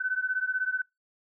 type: beating tone pair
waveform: sine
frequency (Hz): 1507 / 1523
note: F#6 / F#6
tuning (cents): +31 / +50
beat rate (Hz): 16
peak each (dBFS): -29 / -30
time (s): 0-0.82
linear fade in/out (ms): 10
effects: noise-tail reverb RT60 0.2 s tail -25 dB re dry